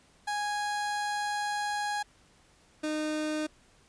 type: tone pair in turn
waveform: 30% pulse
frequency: 828 / 306.9 Hz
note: G#5 / D#4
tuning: -5 / -24 cents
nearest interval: octave + perfect fourth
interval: 1719 cents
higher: first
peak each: -27 dBFS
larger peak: neither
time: 0.27-2.03 / 2.83-3.47 s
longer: first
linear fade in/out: 10 ms
effects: pink hiss -62 dBFS RMS until 3.88 s + resampled to 22050 Hz